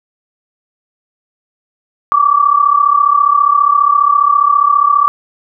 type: tone pair together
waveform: sine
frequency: 1139.9 / 1174.7 Hz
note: C#6 / D6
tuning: +48 / 0 cents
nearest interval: minor second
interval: 52 cents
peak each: -10 dBFS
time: 2.12-5.08 s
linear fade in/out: 0 ms
effects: none